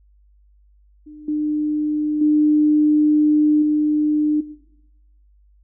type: tone with level steps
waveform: sine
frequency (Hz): 301.5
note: D4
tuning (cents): +46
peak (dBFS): -36 / -18 / -12 / -15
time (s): 1.06-4.41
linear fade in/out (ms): 10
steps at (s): 1.28 / 2.21 / 3.62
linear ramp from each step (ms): 5
effects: noise-tail reverb RT60 0.9 s tail -17 dB re dry + added 50 Hz sine -51 dBFS peak until 5.63 s